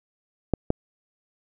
clicks, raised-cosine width 2 ms, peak -7 dBFS, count 2, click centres 0.537 / 0.704 s, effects none

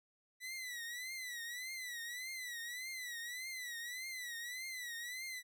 sawtooth tone with vibrato, 1975.5 Hz, B6, in tune, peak -39 dBFS, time 0.4-5.43 s, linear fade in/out 50 ms, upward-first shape triangle, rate 1.7 Hz, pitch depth 130 cents each way, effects none

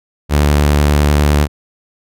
sawtooth tone with vibrato, 73.42 Hz, D2, in tune, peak -5 dBFS, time 0.29-1.48 s, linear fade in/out 50 ms, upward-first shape triangle, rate 10 Hz, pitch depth 17 cents each way, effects none

